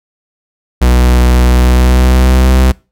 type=tone with pitch glide; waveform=45% pulse; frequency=61.74 to 64.29 Hz; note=B1 to C2; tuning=0 to -30 cents; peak=-5 dBFS; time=0.81-2.72 s; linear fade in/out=10 ms; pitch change=+70 cents; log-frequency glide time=1.47-2.59 s; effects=noise-tail reverb RT60 0.3 s tail -23 dB re dry